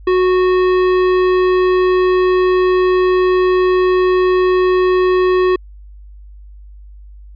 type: tone with tanh clipping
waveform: sine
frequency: 367.7 Hz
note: F#4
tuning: 11 cents flat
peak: -12 dBFS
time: 0.07-5.56 s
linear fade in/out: 5 ms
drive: 16 dB
effects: added 50 Hz sine -34 dBFS peak until 7.35 s + resampled to 11025 Hz